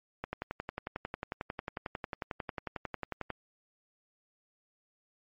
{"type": "click train", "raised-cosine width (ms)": 0.5, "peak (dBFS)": -20, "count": 35, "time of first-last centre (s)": [0.24, 3.303], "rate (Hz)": 11.1, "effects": ["MP3 32 kbps"]}